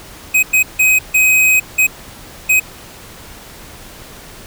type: tone bursts at uneven times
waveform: square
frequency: 2524 Hz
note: D#7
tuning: 24 cents sharp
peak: -9 dBFS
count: 6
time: 0.34-0.43 / 0.53-0.63 / 0.79-0.99 / 1.14-1.6 / 1.78-1.87 / 2.49-2.6 s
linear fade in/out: 10 ms
effects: pink hiss -36 dBFS RMS until 4.46 s